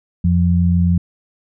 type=tone pair together; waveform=sine; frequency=87.31 / 174.62 Hz; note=F2 / F3; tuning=0 / 0 cents; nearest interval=octave; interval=1200 cents; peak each=-14 dBFS; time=0.24-0.98 s; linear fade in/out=5 ms; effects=none